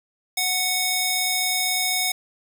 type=tone with high-pass filter; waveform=square; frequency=738 Hz; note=F#5; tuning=5 cents flat; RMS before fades=-23 dBFS; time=0.37-2.12 s; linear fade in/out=5 ms; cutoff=2200 Hz; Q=0.53; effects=none